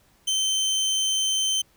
25% pulse tone, 3095 Hz, G7, 23 cents flat, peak -18 dBFS, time 0.27-1.62 s, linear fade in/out 10 ms, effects pink hiss -61 dBFS RMS until 1.76 s

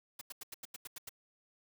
white noise bursts, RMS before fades -45 dBFS, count 9, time 0.19-1.093 s, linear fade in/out 5 ms, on 23 ms, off 87 ms, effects none

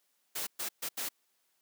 white noise bursts at uneven times, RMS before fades -36 dBFS, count 4, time 0.35-0.47 / 0.59-0.69 / 0.82-0.89 / 0.97-1.09 s, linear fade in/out 10 ms, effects white hiss -75 dBFS RMS until 1.61 s + high-pass 200 Hz 12 dB/octave

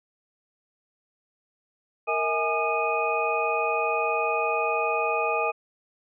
sine tone cluster, 463.3 / 642 / 830 / 1215 / 2495 Hz, A#4 / E5 / G#5 / D#6 / D#7, -11 / -46 / -1 / -42 / +4 cents, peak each -29 dBFS, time 2.07-5.52 s, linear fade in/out 20 ms, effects none

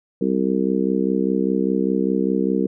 harmonic tone, 65 Hz, C2, 11 cents flat, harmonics 3 / 4 / 5 / 6 / 7, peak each -22 / -23 / -24 / -25 / -25 dBFS, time 0.21-2.67 s, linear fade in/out 5 ms, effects none

